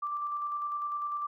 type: tone with tremolo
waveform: sine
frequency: 1174.7 Hz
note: D6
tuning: in tune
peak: -30 dBFS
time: 0.02-1.27 s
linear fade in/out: 10 ms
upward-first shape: square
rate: 10 Hz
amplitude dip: 25%
effects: none